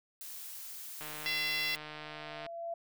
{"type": "noise", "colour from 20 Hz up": "blue", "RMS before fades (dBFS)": -45, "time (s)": [0.21, 1.76], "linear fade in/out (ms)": 0}
{"type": "click train", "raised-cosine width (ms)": 0.3, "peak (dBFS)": -28, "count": 222, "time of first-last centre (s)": [1.01, 2.464], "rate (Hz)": 152}
{"type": "harmonic tone", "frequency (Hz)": 678, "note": "E5", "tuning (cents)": 49, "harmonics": [3, 4, 5, 6, 7, 8], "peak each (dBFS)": [-35, -37, -39, -41, -42, -43], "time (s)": [1.26, 1.75], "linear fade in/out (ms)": 0}
{"type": "tone with exponential growth", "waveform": "sine", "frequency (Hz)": 676, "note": "E5", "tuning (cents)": 43, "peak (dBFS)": -34, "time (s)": [1.4, 2.74], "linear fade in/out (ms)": 5, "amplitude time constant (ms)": 290}
{"effects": []}